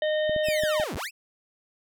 harmonic tone, 614 Hz, D#5, 23 cents flat, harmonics 1 / 3 / 5 / 6, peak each -23 / -33 / -37 / -39 dBFS, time 0.02-0.84 s, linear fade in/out 2 ms
clicks, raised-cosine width 3 ms, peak -23 dBFS, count 5, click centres 0.295 / 0.363 / 0.486 / 0.636 / 0.799 s
sawtooth linear two-way sweep, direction down then up, 2792 to 36.57 to 2792 Hz, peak -27 dBFS, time 0.43-1.11 s, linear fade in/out 50 ms, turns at 0.96 s
effects none

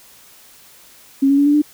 sine tone with pitch steps, 273.2 / 279.1 / 285.1 / 291.3 / 297.6 Hz, C#4 / C#4 / C#4 / D4 / D4, -25 / +12 / +49 / -14 / +23 cents, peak -10 dBFS, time 1.22-1.62 s, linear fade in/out 10 ms, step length 80 ms, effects white hiss -46 dBFS RMS until 1.73 s

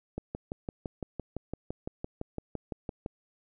click train, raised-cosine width 2 ms, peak -21 dBFS, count 18, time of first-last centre 0.18-3.061 s, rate 5.9 Hz, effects none

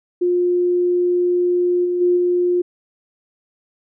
sine tone with level steps, 355.1 Hz, F4, 29 cents sharp, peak -14 / -17 / -12 / -14 dBFS, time 0.21-2.62 s, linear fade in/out 10 ms, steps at 1.84 / 2 / 2.16 s, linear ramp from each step 20 ms, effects none

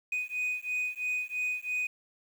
sine beating tone pair, 2490 / 2493 Hz, D#7 / D#7, +1 / +3 cents, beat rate 3 Hz, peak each -31 dBFS, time 0.12-1.87 s, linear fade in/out 5 ms, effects tanh soft clip ceiling -27 dBFS + 9-bit

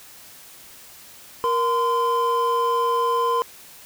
triangle tone pair together, 470.3 / 1027 Hz, A#4 / C6, +15 / -33 cents, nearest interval octave + major second, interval 1352 cents, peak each -21 / -18 dBFS, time 1.44-3.42 s, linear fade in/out 0 ms, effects white hiss -45 dBFS RMS until 3.85 s

